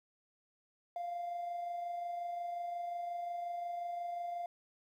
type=tone with amplitude modulation; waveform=triangle; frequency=697 Hz; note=F5; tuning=4 cents flat; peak=-32 dBFS; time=0.96-4.46 s; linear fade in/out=2 ms; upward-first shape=sine; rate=25.6 Hz; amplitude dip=45%; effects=tanh soft clip ceiling -33 dBFS + 12-bit